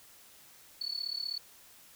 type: tone with amplitude modulation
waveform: sine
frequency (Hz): 4435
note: C#8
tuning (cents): 0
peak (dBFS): -30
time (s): 0.81-1.38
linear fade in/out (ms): 5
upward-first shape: sine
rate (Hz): 35.9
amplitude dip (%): 90
effects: white hiss -57 dBFS RMS until 1.95 s